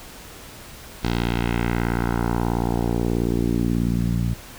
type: tone with low-pass filter sweep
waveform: 10% pulse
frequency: 58.5 Hz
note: A#1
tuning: 7 cents sharp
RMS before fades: -22 dBFS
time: 1.03-4.34 s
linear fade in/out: 10 ms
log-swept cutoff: 4400 to 140 Hz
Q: 1.7
effects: pink hiss -41 dBFS RMS until 4.58 s